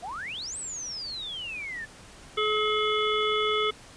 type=exponential two-way sweep; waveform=sine; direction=up then down; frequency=659.3 to 8350 to 1719 Hz; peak=-33 dBFS; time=0.02-1.86 s; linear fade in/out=20 ms; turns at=0.57 s
type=harmonic tone; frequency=427.3 Hz; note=G#4; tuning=49 cents sharp; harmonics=1 / 3 / 5 / 7 / 8; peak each=-27 / -28 / -32 / -34 / -31 dBFS; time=2.37-3.71 s; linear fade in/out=10 ms
effects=pink hiss -49 dBFS RMS until 3.96 s + resampled to 22050 Hz